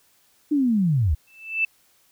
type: linear sweep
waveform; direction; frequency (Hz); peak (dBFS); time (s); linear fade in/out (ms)
sine; down; 306.1 to 64.3; -17; 0.51-1.15; 10
type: tone with exponential growth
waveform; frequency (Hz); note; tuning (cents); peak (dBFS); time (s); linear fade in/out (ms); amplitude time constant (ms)
sine; 2644; E7; +5; -16; 1.27-1.65; 5; 81
effects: white hiss -61 dBFS RMS until 2.11 s